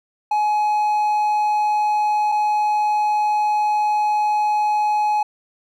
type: tone pair in turn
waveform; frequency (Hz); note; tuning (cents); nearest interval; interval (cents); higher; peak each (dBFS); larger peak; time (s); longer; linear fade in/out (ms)
triangle; 843 / 843; G#5 / G#5; +26 / +26; unison; 0; neither; -14; neither; 0.31-2.32 / 2.32-5.23; second; 5
effects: none